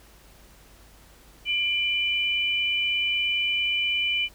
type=tone pair together; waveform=sine; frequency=2375 / 2996 Hz; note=D7 / F#7; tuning=+19 / +21 cents; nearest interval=major third; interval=402 cents; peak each=-25 dBFS; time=1.45-4.29 s; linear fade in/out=50 ms; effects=added 50 Hz sine -53 dBFS peak until 4.34 s + pink hiss -54 dBFS RMS until 4.34 s